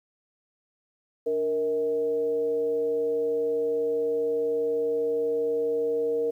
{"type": "tone with frequency modulation", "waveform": "sine", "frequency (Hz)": 466.2, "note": "A#4", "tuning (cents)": 0, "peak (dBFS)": -23, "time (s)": [1.26, 6.31], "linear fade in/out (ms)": 10, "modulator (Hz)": 176, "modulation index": 0.38, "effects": ["10-bit"]}